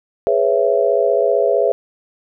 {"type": "chord", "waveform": "sine", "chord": "C# minor seventh", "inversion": "second", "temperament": "just", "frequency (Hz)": [415.8, 498.9, 554.4, 665.2], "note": ["G#4", "B4", "C#5", "E5"], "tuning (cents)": [2, 17, 0, 16], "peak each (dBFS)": -18, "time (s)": [0.27, 1.72], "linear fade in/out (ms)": 0, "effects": []}